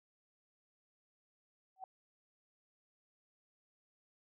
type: tone with exponential growth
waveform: sine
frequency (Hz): 758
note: F#5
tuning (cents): +42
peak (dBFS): -39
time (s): 1.76-1.84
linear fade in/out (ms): 2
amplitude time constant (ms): 17
effects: none